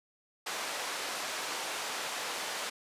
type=band-pass noise; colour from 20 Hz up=pink; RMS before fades=-37 dBFS; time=0.46-2.7 s; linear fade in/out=10 ms; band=610 to 8500 Hz; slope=12 dB/octave; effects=resampled to 32000 Hz